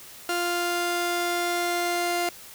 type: tone pair together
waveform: sawtooth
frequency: 349.2 / 698.5 Hz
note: F4 / F5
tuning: 0 / 0 cents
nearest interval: octave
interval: 1200 cents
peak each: -24 / -21 dBFS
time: 0.29-2.29 s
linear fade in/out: 2 ms
effects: white hiss -45 dBFS RMS until 2.54 s